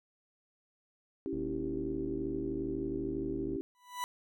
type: chord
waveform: sine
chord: C# diminished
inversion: none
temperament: equal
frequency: 277.2 / 329.6 / 392 Hz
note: C#4 / E4 / G4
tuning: 0 / 0 / 0 cents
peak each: -38 dBFS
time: 1.26-3.61 s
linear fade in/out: 0 ms
type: click train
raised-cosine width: 3 ms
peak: -32 dBFS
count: 172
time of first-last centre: 1.33-3.559 s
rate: 76.7 Hz
type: tone with exponential growth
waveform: 40% pulse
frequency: 987.8 Hz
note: B5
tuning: in tune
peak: -30 dBFS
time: 3.75-4.04 s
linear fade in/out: 0 ms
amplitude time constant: 62 ms
effects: none